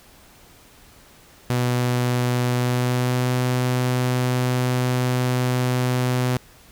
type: tone with pitch glide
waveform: sawtooth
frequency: 123.47 to 125.7 Hz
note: B2 to B2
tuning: 0 to +31 cents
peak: -15 dBFS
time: 1.5-6.37 s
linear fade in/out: 0 ms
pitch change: +31 cents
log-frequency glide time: 2.54-3.32 s
effects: pink hiss -50 dBFS RMS until 6.71 s